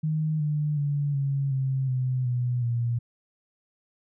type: tone with pitch steps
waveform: sine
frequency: 155.56 / 149.65 / 143.97 / 138.51 / 133.25 / 128.19 / 123.33 / 118.64 Hz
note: D#3 / D3 / D3 / C#3 / C3 / C3 / B2 / A#2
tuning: 0 / +33 / -34 / -1 / +32 / -35 / -2 / +31 cents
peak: -23 dBFS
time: 0.03-2.99 s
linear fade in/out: 10 ms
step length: 370 ms
effects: none